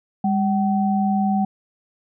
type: tone pair together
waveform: sine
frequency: 201.4 / 762 Hz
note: G3 / G5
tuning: +47 / -49 cents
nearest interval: octave + major seventh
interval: 2304 cents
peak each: -18 / -22 dBFS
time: 0.24-1.45 s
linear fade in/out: 5 ms
effects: none